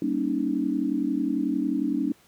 sine chord, Eb dominant seventh, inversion first, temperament just, 194.45 / 233.3 / 280 / 311.1 Hz, G3 / Bb3 / Db4 / Eb4, -14 / +2 / +18 / 0 cents, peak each -32 / -30 / -26 / -28 dBFS, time 0.02-2.12 s, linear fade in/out 2 ms, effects pink hiss -58 dBFS RMS until 2.27 s + high-pass 100 Hz 12 dB/octave

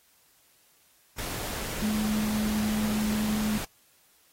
sine tone in noise, 213.4 Hz, G#3, 47 cents sharp, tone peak -25 dBFS, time 1.82-3.58 s, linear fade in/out 5 ms, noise pink, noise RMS -35 dBFS, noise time 1.18-3.65 s, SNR +7 dB, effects white hiss -63 dBFS RMS until 4.32 s + AAC 48 kbps

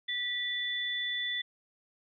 sine tone pair together, 1954 / 3482 Hz, B6 / A7, -19 / -19 cents, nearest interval minor seventh, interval 1000 cents, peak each -34 / -33 dBFS, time 0.08-1.42 s, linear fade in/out 10 ms, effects none

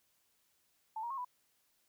sine tone with pitch steps, 880 / 944 / 1081 / 991 Hz, A5 / A#5 / C#6 / B5, 0 / +22 / -44 / +6 cents, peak -37 dBFS, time 0.96-1.248 s, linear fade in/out 5 ms, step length 72 ms, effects white hiss -75 dBFS RMS until 1.88 s

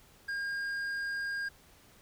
triangle tone with tanh clipping, 1615 Hz, G#6, 49 cents flat, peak -34 dBFS, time 0.28-1.49 s, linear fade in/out 10 ms, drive 11 dB, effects pink hiss -60 dBFS RMS until 2.01 s

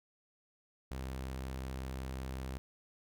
sawtooth tone, 65.41 Hz, C2, in tune, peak -35 dBFS, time 0.91-2.58 s, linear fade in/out 0 ms, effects none

